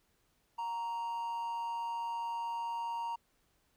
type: tone with amplitude modulation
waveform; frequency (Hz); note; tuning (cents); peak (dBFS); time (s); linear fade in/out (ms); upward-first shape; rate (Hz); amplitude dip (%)
triangle; 932.3; A#5; 0; -31; 0.58-3.16; 10; sine; 195; 40
effects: pink hiss -74 dBFS RMS until 3.76 s